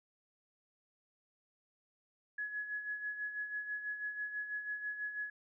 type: tone with tremolo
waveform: sine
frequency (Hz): 1689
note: G#6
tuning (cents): +29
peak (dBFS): -35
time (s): 2.38-5.3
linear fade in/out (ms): 5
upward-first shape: sine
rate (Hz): 6.1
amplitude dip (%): 60
effects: none